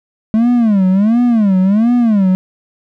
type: tone with vibrato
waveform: triangle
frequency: 213 Hz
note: G#3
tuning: 44 cents sharp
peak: -6 dBFS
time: 0.34-2.35 s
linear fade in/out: 0 ms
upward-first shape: sine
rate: 1.4 Hz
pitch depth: 240 cents each way
effects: none